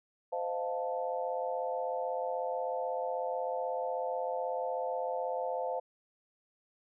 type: chord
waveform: sine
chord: F dominant seventh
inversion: second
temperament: equal with one note detuned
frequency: 516 / 622.3 / 698.5 / 880 Hz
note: C5 / Eb5 / F5 / A5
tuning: -24 / 0 / 0 / 0 cents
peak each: -35 / -40 / -37 / -39 dBFS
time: 0.32-5.8 s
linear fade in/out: 10 ms
effects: none